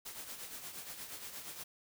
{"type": "noise with tremolo", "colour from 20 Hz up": "white", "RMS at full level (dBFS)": -44, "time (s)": [0.05, 1.64], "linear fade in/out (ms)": 10, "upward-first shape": "triangle", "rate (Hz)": 8.5, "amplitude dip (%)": 60, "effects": []}